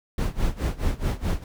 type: noise with tremolo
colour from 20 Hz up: brown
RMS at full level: -22 dBFS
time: 0.18-1.44 s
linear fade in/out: 2 ms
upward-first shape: sine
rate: 4.7 Hz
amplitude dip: 90%
effects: none